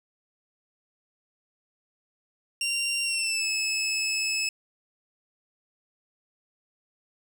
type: tone with pitch glide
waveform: 20% pulse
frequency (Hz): 2767 to 2597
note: F7 to E7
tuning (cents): -17 to -26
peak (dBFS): -20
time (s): 2.61-4.49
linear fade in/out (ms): 2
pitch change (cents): -109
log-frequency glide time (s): 3.03-3.48
effects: none